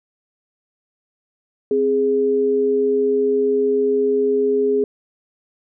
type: tone pair together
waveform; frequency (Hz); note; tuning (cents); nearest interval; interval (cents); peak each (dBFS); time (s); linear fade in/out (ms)
sine; 261.6 / 415.3; C4 / G#4; 0 / 0; minor sixth; 800; -23 / -15; 1.71-4.84; 2
effects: none